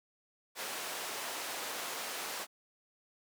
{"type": "band-pass noise", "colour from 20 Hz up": "pink", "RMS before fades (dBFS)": -40, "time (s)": [0.55, 2.47], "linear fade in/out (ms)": 50, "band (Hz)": [540, 16000], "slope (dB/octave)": 12, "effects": []}